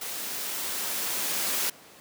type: noise with level ramp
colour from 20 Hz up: white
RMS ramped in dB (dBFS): -35 to -27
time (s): 0.01-1.7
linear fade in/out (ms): 5
effects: pink hiss -50 dBFS RMS until 2 s + high-pass 200 Hz 12 dB/octave